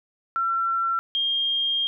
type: tone pair in turn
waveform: sine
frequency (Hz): 1353 / 3218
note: E6 / G7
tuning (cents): +45 / +45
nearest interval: octave + minor third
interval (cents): 1500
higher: second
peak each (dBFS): -21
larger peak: neither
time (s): 0.36-0.99 / 1.15-1.87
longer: second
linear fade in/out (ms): 0
effects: none